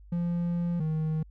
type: tone pair in turn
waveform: triangle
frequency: 172.7 / 157.05 Hz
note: F3 / D#3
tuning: -19 / +16 cents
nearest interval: major second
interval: 165 cents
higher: first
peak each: -24 dBFS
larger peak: neither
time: 0.12-0.8 / 0.8-1.23 s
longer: first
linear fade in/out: 5 ms
effects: added 50 Hz sine -48 dBFS peak until 1.3 s